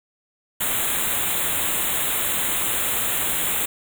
white band-stop noise, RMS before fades -23 dBFS, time 0.6-3.66 s, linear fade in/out 10 ms, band 3900 to 6900 Hz, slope 96 dB/octave, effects none

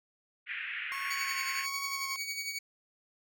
pink band-pass noise, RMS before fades -38 dBFS, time 0.46-1.67 s, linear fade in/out 50 ms, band 1600 to 2700 Hz, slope 48 dB/octave
30% pulse tone with vibrato, 1090 Hz, C#6, 29 cents flat, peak -35 dBFS, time 0.92-2.16 s, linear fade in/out 0 ms, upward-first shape triangle, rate 1.4 Hz, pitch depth 25 cents each way
20% pulse tone with tremolo, 2255 Hz, C#7, 29 cents sharp, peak -28 dBFS, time 1.1-2.59 s, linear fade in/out 10 ms, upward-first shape sine, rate 11 Hz, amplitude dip 55%
effects none

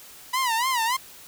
sawtooth tone with vibrato, 974 Hz, B5, 24 cents flat, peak -18 dBFS, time 0.33-0.97 s, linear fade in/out 10 ms, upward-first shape sine, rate 3.5 Hz, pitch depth 150 cents each way, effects white hiss -46 dBFS RMS until 1.27 s

